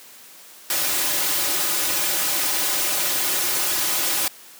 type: noise with comb filter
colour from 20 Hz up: white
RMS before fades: -22 dBFS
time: 0.7-4.28 s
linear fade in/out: 2 ms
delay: 4.4 ms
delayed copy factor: -0.95
effects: white hiss -45 dBFS RMS until 4.59 s + high-pass 200 Hz 12 dB/octave